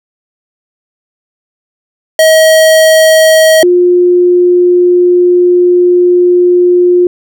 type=tone pair in turn; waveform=square / sine; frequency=636 / 355.9 Hz; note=D#5 / F4; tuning=+38 / +33 cents; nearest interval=minor seventh; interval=1005 cents; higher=first; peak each=-3 dBFS; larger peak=neither; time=2.19-3.63 / 3.63-7.07 s; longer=second; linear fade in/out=2 ms; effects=none